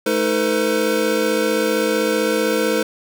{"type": "tone cluster", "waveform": "square", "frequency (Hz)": [215.6, 316.1, 449.4, 505], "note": ["A3", "D#4", "A4", "B4"], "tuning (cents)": [-35, 27, 37, 39], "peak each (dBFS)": [-26, -24, -22, -21], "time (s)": [0.06, 2.83], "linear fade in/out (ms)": 5, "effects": []}